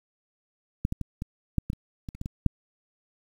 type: clicks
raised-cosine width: 5 ms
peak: -12 / -16 / -18 / -19 / -11 / -15 / -25 / -23 / -30 / -20 / -20 / -7 dBFS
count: 12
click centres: 0.851 / 0.924 / 1.013 / 1.221 / 1.583 / 1.701 / 1.732 / 2.088 / 2.15 / 2.214 / 2.259 / 2.463 s
effects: 8-bit